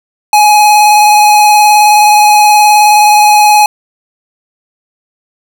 square tone with vibrato, 840 Hz, G#5, 19 cents sharp, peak -3 dBFS, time 0.33-3.66 s, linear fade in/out 2 ms, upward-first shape sine, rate 19 Hz, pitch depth 16 cents each way, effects none

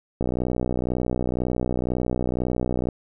click train, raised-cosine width 2 ms, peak -11 dBFS, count 167, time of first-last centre 0.21-2.887 s, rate 62 Hz, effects none

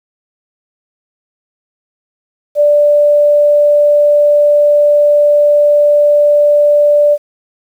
sine tone, 587.3 Hz, D5, in tune, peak -5 dBFS, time 2.55-7.18 s, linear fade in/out 50 ms, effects 7-bit

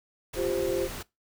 pink noise, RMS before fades -38 dBFS, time 0.33-1.03 s, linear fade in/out 10 ms
sine chord, F suspended second, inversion none, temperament equal, 349.2 / 392 / 523.3 Hz, F4 / G4 / C5, 0 / 0 / 0 cents, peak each -30 dBFS, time 0.35-0.89 s, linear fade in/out 50 ms
effects noise-tail reverb RT60 0.2 s tail -21 dB re dry

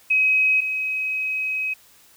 sine tone pair in turn, 2538 / 2538 Hz, D#7 / D#7, +34 / +34 cents, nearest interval unison, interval 0 cents, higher neither, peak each -15 / -22 dBFS, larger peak first, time 0.1-0.61 / 0.61-1.74 s, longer second, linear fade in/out 10 ms, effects white hiss -53 dBFS RMS until 2.16 s

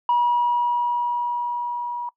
sine tone with level ramp, 963 Hz, B5, 44 cents flat, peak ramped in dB -14 to -26 dBFS, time 0.09-2.09 s, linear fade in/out 2 ms, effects noise-tail reverb RT60 0.1 s tail -21 dB re dry + tanh soft clip ceiling -13 dBFS

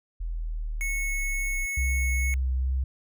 sine linear sweep, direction down, 41.81 to 31.91 Hz, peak -28 dBFS, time 0.2-1.66 s, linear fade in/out 10 ms
square tone, 2199 Hz, C#7, 14 cents flat, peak -29 dBFS, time 0.81-2.34 s, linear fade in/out 0 ms
sine tone with vibrato, 64.8 Hz, C2, 16 cents flat, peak -23 dBFS, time 1.77-2.84 s, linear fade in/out 5 ms, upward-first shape triangle, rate 2.3 Hz, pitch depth 21 cents each way
effects none

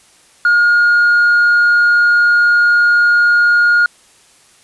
sine tone with tanh clipping, 1427 Hz, F6, 37 cents sharp, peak -8 dBFS, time 0.45-3.86 s, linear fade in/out 2 ms, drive 1 dB, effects white hiss -48 dBFS RMS until 4.63 s + resampled to 24000 Hz

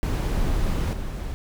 brown noise with level steps, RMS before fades -23 / -30 dBFS, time 0.03-1.34 s, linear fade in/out 0 ms, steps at 0.93 s, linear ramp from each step 2 ms, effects none

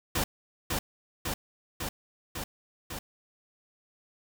pink noise with echo, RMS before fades -28 dBFS, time 0.15-0.24 s, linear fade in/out 5 ms, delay 550 ms, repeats 5, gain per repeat -2 dB, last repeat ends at 2.99 s, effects none

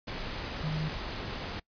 sine tone in noise, 155.5 Hz, D#3, 1 cent flat, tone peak -30 dBFS, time 0.63-0.89 s, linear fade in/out 10 ms, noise pink, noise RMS -37 dBFS, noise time 0.07-1.6 s, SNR +4 dB, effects noise-tail reverb RT60 0.1 s tail -23 dB re dry + resampled to 11025 Hz

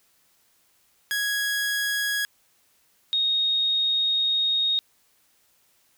sawtooth / sine tone pair in turn, 1661.2 / 3729 Hz, G#6 / A#7, 0 / 0 cents, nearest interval octave + major second, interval 1400 cents, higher second, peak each -20 dBFS, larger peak neither, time 1.11-2.25 / 3.13-4.79 s, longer second, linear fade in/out 0 ms, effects white hiss -64 dBFS RMS until 5.97 s

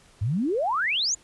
sine exponential sweep, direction up, 92.5 to 7170 Hz, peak -22 dBFS, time 0.21-1.15 s, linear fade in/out 10 ms, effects pink hiss -56 dBFS RMS until 1.23 s + resampled to 24000 Hz

